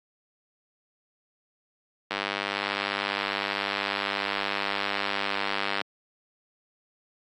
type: click train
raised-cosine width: 0.3 ms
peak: -11 dBFS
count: 371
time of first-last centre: 2.11-5.814 s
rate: 99.9 Hz
effects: high-pass 200 Hz 12 dB/octave + AAC 48 kbps